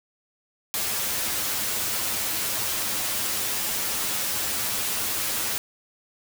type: noise with comb filter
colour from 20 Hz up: white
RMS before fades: -27 dBFS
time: 0.74-5.58 s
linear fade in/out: 0 ms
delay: 9.4 ms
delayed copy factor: +0.65
effects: none